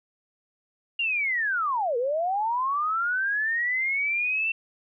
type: linear two-way sweep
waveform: sine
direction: down then up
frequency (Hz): 2830 to 459.6 to 2700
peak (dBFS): -23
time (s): 0.99-4.52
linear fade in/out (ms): 5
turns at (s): 1.97
effects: none